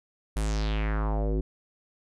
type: tone with low-pass filter sweep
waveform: square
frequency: 53 Hz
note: G#1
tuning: 36 cents sharp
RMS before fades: -27 dBFS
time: 0.36-1.41 s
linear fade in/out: 5 ms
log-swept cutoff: 11000 to 330 Hz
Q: 3.1
effects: none